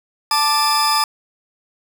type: tone cluster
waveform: 40% pulse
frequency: 879 / 1180 / 5030 Hz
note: A5 / D6 / D#8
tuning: -2 / +8 / +18 cents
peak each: -18 dBFS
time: 0.31-1.04 s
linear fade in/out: 2 ms
effects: none